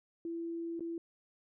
sine tone with dropouts, 334.8 Hz, E4, 27 cents sharp, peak -36 dBFS, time 0.25-0.98 s, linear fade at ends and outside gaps 2 ms, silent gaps 0.795-0.806 s, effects none

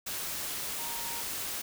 sine tone in noise, 932.3 Hz, A#5, in tune, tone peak -43 dBFS, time 0.78-1.22 s, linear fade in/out 10 ms, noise white, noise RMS -36 dBFS, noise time 0.06-1.62 s, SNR -10 dB, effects none

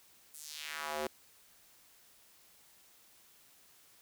square tone with high-pass filter sweep, 75.8 Hz, D#2, 45 cents flat, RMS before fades -41 dBFS, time 0.34-1.07 s, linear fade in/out 0 ms, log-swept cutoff 10000 to 390 Hz, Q 1.6, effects white hiss -63 dBFS RMS until 4.01 s

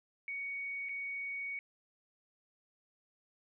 sine tone with dropouts, 2236 Hz, C#7, 14 cents sharp, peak -37 dBFS, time 0.28-1.59 s, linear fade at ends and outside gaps 1 ms, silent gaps 0.887-0.892 s, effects none

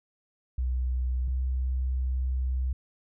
sine tone pair in turn, 62.8 / 64.12 Hz, B1 / C2, +30 / -34 cents, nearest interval unison, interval 36 cents, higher second, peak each -25 dBFS, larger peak neither, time 0.58-1.28 / 1.28-2.73 s, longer second, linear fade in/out 5 ms, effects none

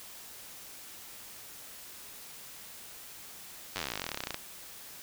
slowing click train, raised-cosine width 0.2 ms, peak -16 dBFS, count 29, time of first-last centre 3.76-4.344 s, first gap 10 ms, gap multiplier 1.05, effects white hiss -48 dBFS RMS until 5.02 s

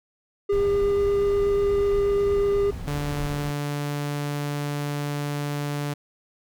triangle tone with vibrato, 402.5 Hz, G4, 46 cents sharp, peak -17 dBFS, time 0.49-2.71 s, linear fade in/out 10 ms, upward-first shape triangle, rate 8.3 Hz, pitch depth 8 cents each way
brown noise, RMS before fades -33 dBFS, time 0.52-3.51 s, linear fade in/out 5 ms
sawtooth tone, 145.3 Hz, D3, 18 cents flat, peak -22 dBFS, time 2.87-5.94 s, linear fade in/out 10 ms
effects none

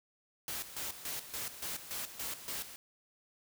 white noise with tremolo, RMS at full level -39 dBFS, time 0.48-2.76 s, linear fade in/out 0 ms, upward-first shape square, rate 3.5 Hz, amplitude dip 70%, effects none

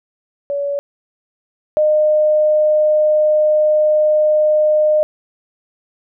sine tone pair in turn, 568 / 610.4 Hz, C#5 / D#5, +42 / -33 cents, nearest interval minor second, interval 125 cents, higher second, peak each -17 / -10 dBFS, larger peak second, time 0.5-0.79 / 1.77-5.03 s, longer second, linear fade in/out 0 ms, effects none

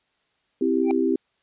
sine chord, C major, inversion none, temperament equal, 261.6 / 329.6 / 392 Hz, C4 / E4 / G4, 0 / 0 / 0 cents, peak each -23 dBFS, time 0.61-1.16 s, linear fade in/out 5 ms
square tone with exponential growth, 783 Hz, G5, 2 cents flat, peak -24 dBFS, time 0.82-0.91 s, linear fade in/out 0 ms, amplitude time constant 18 ms
effects white hiss -69 dBFS RMS until 1.42 s + resampled to 8000 Hz

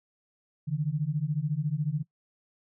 sine beating tone pair, 142.9 / 156.9 Hz, D3 / D#3, -47 / +15 cents, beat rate 14 Hz, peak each -29 / -29 dBFS, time 0.67-2.03 s, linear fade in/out 20 ms, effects noise-tail reverb RT60 0.1 s tail -20 dB re dry

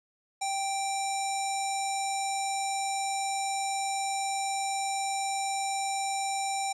square tone with low-pass filter, 784 Hz, G5, in tune, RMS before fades -31 dBFS, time 0.41-6.73 s, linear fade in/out 10 ms, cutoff 7900 Hz, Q 6.1, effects none

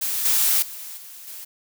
blue noise with level steps, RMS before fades -25 / -19 / -36 / -41 / -37 dBFS, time 0.01-1.45 s, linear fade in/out 10 ms, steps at 0.25 / 0.62 / 0.97 / 1.27 s, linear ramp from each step 5 ms, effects none

